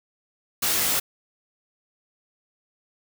white noise with comb filter, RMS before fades -23 dBFS, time 0.62-1 s, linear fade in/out 10 ms, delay 19 ms, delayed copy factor +0.95, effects none

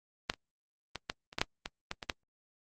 clicks, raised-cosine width 0.2 ms, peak -11 / -28 / -18 / -15 / -30 / -13 / -8 / -18 / -17 / -21 / -12 dBFS, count 11, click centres 0.299 / 0.338 / 0.957 / 1.099 / 1.329 / 1.385 / 1.415 / 1.659 / 1.914 / 2.028 / 2.098 s, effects Opus 32 kbps

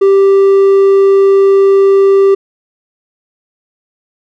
sine tone with hard clipping, 392 Hz, G4, in tune, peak -5 dBFS, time 0.01-2.35 s, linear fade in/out 10 ms, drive 3 dB, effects none

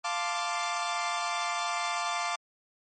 sawtooth chord, D minor seventh, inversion first, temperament equal, 698.5 / 880 / 1046.5 / 1174.7 Hz, F5 / A5 / C6 / D6, 0 / 0 / 0 / 0 cents, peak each -30 / -32 / -34 / -29 dBFS, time 0.04-2.36 s, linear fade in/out 10 ms, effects MP3 32 kbps

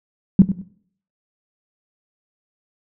sine tone with echo, 190 Hz, F#3, 46 cents sharp, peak -4 dBFS, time 0.39-0.42 s, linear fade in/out 2 ms, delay 98 ms, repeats 2, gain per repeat -13 dB, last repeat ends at 0.616 s, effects noise-tail reverb RT60 0.6 s tail -17 dB re dry

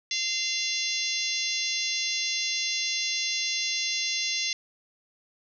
harmonic tone with a mistuned harmonic, 690 Hz, F5, 21 cents flat, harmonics 3 / 4 / 5 / 6 / 7 / 8 / 9, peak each -34 / -34 / -34 / -34 / -34 / -34 / -34 dBFS, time 0.11-4.53 s, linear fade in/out 2 ms, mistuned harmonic 9, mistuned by +24 cents, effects none

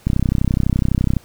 click train, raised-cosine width 5 ms, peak -4 dBFS, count 36, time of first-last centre 0.07-1.167 s, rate 31.9 Hz, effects pink hiss -49 dBFS RMS until 1.24 s

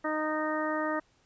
harmonic tone, 308.9 Hz, D#4, 12 cents flat, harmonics 1 / 2 / 3 / 4 / 5 / 6, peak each -33 / -33 / -37 / -35 / -41 / -37 dBFS, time 0.04-1 s, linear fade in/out 10 ms, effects pink hiss -67 dBFS RMS until 1.25 s + resampled to 16000 Hz

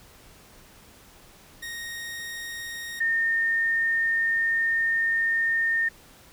sawtooth / sine tone pair in turn, 1864.7 / 1825.3 Hz, A#6 / A#6, 0 / -37 cents, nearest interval unison, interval 37 cents, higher first, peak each -30 / -21 dBFS, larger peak second, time 1.62-3 / 3-5.89 s, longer second, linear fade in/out 10 ms, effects pink hiss -52 dBFS RMS until 6.32 s

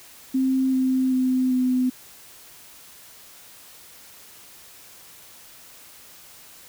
sine tone with pitch steps, 262.8 / 259.8 / 256.8 / 253.8 Hz, C4 / C4 / C4 / B3, +8 / -12 / -32 / +47 cents, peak -18 dBFS, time 0.34-1.9 s, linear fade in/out 10 ms, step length 390 ms, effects white hiss -47 dBFS RMS until 6.68 s

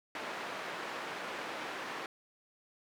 white band-pass noise, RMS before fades -41 dBFS, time 0.15-2.06 s, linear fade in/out 2 ms, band 270 to 1800 Hz, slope 12 dB/octave, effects none

